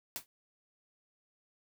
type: noise with exponential decay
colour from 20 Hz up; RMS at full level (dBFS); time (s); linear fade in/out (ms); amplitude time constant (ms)
white; -35; 0.16-0.26; 0; 21
effects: none